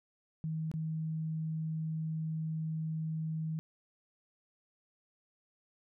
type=tone with dropouts; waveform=sine; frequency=158.8 Hz; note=D#3; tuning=36 cents sharp; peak=-33 dBFS; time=0.44-3.59 s; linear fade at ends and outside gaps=0 ms; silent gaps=0.715-0.739 s; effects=none